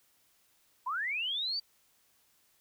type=linear sweep; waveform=sine; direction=up; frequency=932.3 to 4699 Hz; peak=-31 dBFS; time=0.86-1.6 s; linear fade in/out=10 ms; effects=white hiss -69 dBFS RMS until 2.6 s